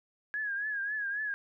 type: tone with vibrato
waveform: sine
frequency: 1661.2 Hz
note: G#6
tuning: in tune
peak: -31 dBFS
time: 0.34-1.34 s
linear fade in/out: 0 ms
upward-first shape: triangle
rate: 3.7 Hz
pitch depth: 91 cents each way
effects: none